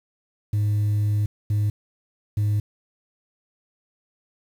sine tone bursts at uneven times, 104.4 Hz, G#2, 10 cents sharp, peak -16 dBFS, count 3, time 0.53-1.26 / 1.5-1.7 / 2.37-2.6 s, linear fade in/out 5 ms, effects tanh soft clip ceiling -18 dBFS + 8-bit

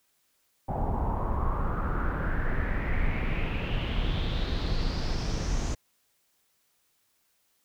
brown noise with low-pass filter sweep, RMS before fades -28 dBFS, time 0.68-5.75 s, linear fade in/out 10 ms, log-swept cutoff 790 to 6600 Hz, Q 4.9, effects white hiss -71 dBFS RMS until 7.64 s

